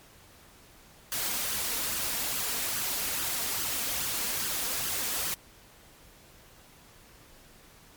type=noise with flanger; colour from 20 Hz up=white; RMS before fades=-31 dBFS; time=1.12-5.34 s; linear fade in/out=0 ms; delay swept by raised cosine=0.63 to 4.33 ms; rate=2.4 Hz; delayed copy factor=+0.5; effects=pink hiss -55 dBFS RMS until 7.96 s + MP3 96 kbps